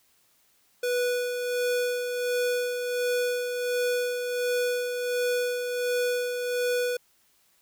square tone with tremolo, 491.4 Hz, B4, 9 cents flat, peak -24 dBFS, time 0.83-6.97 s, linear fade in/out 5 ms, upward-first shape sine, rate 1.4 Hz, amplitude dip 45%, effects white hiss -65 dBFS RMS until 7.61 s

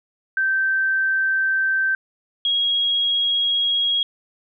sine tone pair in turn, 1555 / 3295 Hz, G6 / G#7, -14 / -14 cents, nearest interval octave + minor second, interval 1300 cents, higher second, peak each -17 dBFS, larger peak neither, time 0.37-1.95 / 2.45-4.03 s, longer neither, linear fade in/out 2 ms, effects none

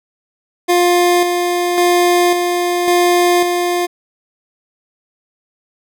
25% pulse tone with tremolo, 352.3 Hz, F4, 15 cents sharp, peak -6 dBFS, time 0.68-3.87 s, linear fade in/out 20 ms, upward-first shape square, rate 0.91 Hz, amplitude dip 40%, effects none

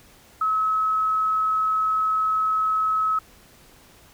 sine tone, 1287 Hz, E6, 42 cents flat, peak -19 dBFS, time 0.41-3.19 s, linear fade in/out 5 ms, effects pink hiss -52 dBFS RMS until 4.13 s

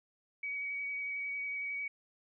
sine tone with vibrato, 2262 Hz, C#7, 34 cents sharp, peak -35 dBFS, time 0.43-1.88 s, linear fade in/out 5 ms, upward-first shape sine, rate 11 Hz, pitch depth 14 cents each way, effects none

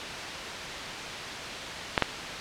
clicks, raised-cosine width 0.3 ms, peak -4 dBFS, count 2, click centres 1.978 / 2.023 s, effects white hiss -34 dBFS RMS until 2.4 s + low-pass 4000 Hz 12 dB/octave

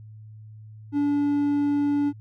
triangle tone, 288.1 Hz, D4, 33 cents flat, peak -18 dBFS, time 0.92-2.13 s, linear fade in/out 50 ms, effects added 108 Hz sine -41 dBFS peak until 2.2 s

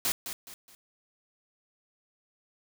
white noise with echo, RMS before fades -28 dBFS, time 0.05-0.12 s, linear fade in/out 0 ms, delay 210 ms, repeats 3, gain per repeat -9 dB, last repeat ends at 0.75 s, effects none

